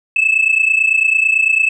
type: tone pair together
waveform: sine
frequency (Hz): 2600 / 2629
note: E7 / E7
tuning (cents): -24 / -5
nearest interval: unison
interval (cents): 19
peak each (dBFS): -12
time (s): 0.16-1.69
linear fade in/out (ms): 5
effects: tanh soft clip ceiling -6 dBFS